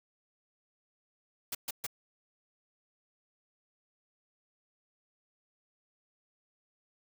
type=noise bursts; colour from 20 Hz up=white; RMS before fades=-36 dBFS; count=3; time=1.52-1.867 s; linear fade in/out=5 ms; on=29 ms; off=130 ms; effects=none